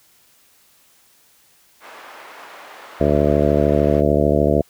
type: band-pass noise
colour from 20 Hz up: white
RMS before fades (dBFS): -40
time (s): 1.8-4.03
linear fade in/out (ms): 50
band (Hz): 530 to 1500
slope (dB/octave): 12
type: harmonic tone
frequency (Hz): 73.42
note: D2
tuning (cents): 0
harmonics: 1 / 2 / 3 / 4 / 5 / 6 / 7 / 8 / 9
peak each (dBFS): -22 / -22 / -22 / -22 / -22 / -22 / -22 / -22 / -22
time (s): 3-4.62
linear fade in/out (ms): 10
effects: white hiss -55 dBFS RMS until 4.69 s